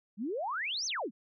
sine exponential two-way sweep, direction up then down, 185.4 to 6480 to 185.4 Hz, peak -32 dBFS, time 0.17-1.11 s, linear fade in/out 50 ms, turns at 0.86 s, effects none

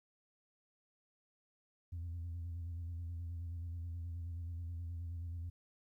sine tone with vibrato, 85.1 Hz, F2, 44 cents flat, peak -38 dBFS, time 1.92-5.5 s, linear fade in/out 10 ms, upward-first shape square, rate 9.4 Hz, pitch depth 40 cents each way, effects tanh soft clip ceiling -38 dBFS + 13-bit

